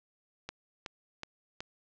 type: click train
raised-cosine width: 0.2 ms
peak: -21 dBFS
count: 4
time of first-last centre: 0.49-1.605 s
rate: 2.69 Hz
effects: low-pass 6000 Hz 12 dB/octave